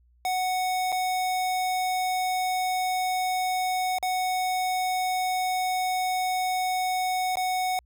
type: tone with dropouts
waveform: square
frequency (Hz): 740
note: F#5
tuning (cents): 0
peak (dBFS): -25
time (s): 0.25-7.79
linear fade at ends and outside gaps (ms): 1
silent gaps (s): 0.92-0.925 / 3.985-4.027 / 7.356-7.37
effects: added 60 Hz sine -58 dBFS peak until 7.85 s